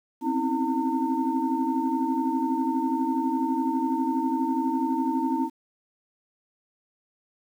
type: tone cluster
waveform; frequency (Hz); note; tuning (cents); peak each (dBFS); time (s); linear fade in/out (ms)
sine; 257.1 / 269.2 / 322 / 908; C4 / C4 / E4 / A#5; -30 / +49 / -41 / -46; -28; 0.21-5.5; 50
effects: tanh soft clip ceiling -12 dBFS + 9-bit